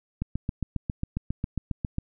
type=click train; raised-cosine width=5 ms; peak=-15 dBFS; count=14; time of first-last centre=0.22-1.984 s; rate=7.37 Hz; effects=none